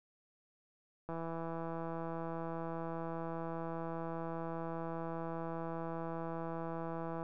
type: click train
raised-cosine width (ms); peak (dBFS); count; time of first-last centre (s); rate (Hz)
1; -28; 1014; 1.09-7.229; 165
effects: none